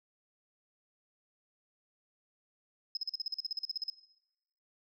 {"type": "tone bursts", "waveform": "sine", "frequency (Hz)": 5120, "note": "D#8", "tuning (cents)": 49, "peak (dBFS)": -31, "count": 16, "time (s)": [2.95, 3.9], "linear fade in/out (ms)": 2, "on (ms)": 20, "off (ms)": 42, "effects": ["noise-tail reverb RT60 0.9 s tail -19 dB re dry", "tanh soft clip ceiling -27 dBFS"]}